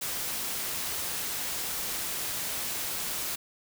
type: noise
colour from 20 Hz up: white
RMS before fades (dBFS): -33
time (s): 0.01-3.36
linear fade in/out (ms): 10
effects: none